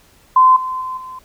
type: tone with level steps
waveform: sine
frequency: 1030 Hz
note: C6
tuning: 28 cents flat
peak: -6 / -20 / -22 / -29 dBFS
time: 0.36-1.19 s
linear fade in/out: 5 ms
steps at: 0.56 / 0.81 / 0.97 s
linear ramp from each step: 5 ms
effects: pink hiss -51 dBFS RMS until 1.24 s